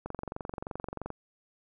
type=click train; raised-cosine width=1 ms; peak=-22 dBFS; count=25; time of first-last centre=0.06-1.103 s; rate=23 Hz; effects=none